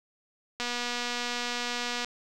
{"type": "click train", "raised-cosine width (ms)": 0.2, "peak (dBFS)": -15, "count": 351, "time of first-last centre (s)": [0.6, 2.046], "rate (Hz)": 242, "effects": []}